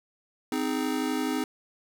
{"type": "chord", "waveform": "square", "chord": "Ab major", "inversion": "first", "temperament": "just", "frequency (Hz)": [259.6, 311.5, 415.3], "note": ["C4", "Eb4", "Ab4"], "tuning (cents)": [-13, 2, 0], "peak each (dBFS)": [-30, -31, -35], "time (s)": [0.52, 1.44], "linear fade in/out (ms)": 2, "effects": []}